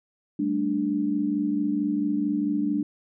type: chord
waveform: sine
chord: G suspended second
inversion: none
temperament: just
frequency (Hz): 196 / 220.5 / 294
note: G3 / A3 / D4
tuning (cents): 0 / +4 / +2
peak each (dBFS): -30 / -29 / -24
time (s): 0.39-2.83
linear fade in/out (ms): 5
effects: none